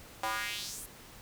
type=tone with high-pass filter sweep; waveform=square; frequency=110 Hz; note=A2; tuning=in tune; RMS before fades=-37 dBFS; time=0.23-0.86 s; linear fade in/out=5 ms; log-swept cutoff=770 to 11000 Hz; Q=2.3; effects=pink hiss -52 dBFS RMS until 1.21 s